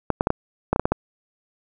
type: clicks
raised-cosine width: 1 ms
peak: -4 dBFS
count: 9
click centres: 0.103 / 0.209 / 0.271 / 0.304 / 0.73 / 0.761 / 0.796 / 0.855 / 0.92 s
effects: none